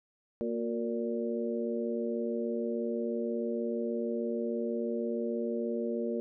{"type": "harmonic tone with a mistuned harmonic", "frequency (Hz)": 116.54, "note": "A#2", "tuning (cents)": 0, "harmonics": [2, 3, 4, 5], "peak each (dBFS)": [-34, -36, -35, -39], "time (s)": [0.41, 6.2], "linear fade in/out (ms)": 0, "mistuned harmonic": 3, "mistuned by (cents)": 50, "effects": []}